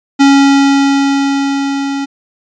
square tone with level ramp, 277.2 Hz, C#4, in tune, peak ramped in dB -4 to -16 dBFS, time 0.19-2.06 s, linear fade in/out 20 ms, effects resampled to 16000 Hz

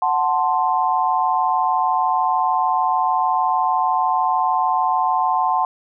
sine chord, F# diminished, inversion none, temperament equal, 740 / 880 / 1046.5 Hz, F#5 / A5 / C6, 0 / 0 / 0 cents, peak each -20 dBFS, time 0.02-5.65 s, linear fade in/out 2 ms, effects none

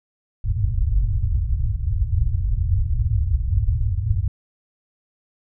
white low-pass noise, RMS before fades -20 dBFS, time 0.44-4.28 s, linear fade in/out 5 ms, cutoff 110 Hz, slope 48 dB/octave, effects none

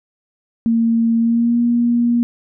sine tone with pitch glide, 229.3 to 237.8 Hz, A#3 to A#3, -28 to +35 cents, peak -12 dBFS, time 0.66-2.23 s, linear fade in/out 0 ms, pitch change +63 cents, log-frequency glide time 1.18-1.59 s, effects none

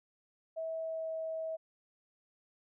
sine tone with pitch glide, 648 to 643.9 Hz, E5 to E5, -30 to -41 cents, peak -35 dBFS, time 0.56-1.57 s, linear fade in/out 20 ms, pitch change -11 cents, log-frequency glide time 0.8-1.11 s, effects none

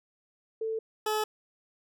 sine / 20% pulse tone pair in turn, 444.2 / 429 Hz, A4 / A4, +16 / -44 cents, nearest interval minor second, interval 60 cents, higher first, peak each -29 / -22 dBFS, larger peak second, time 0.61-0.79 / 1.06-1.24 s, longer neither, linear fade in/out 5 ms, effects none

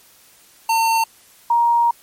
square / sine tone pair in turn, 905 / 940.4 Hz, A5 / A#5, +48 / +15 cents, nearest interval minor second, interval 67 cents, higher second, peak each -15 / -12 dBFS, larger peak second, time 0.69-1.04 / 1.5-1.91 s, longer second, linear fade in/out 5 ms, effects white hiss -50 dBFS RMS until 2.02 s + MP3 64 kbps

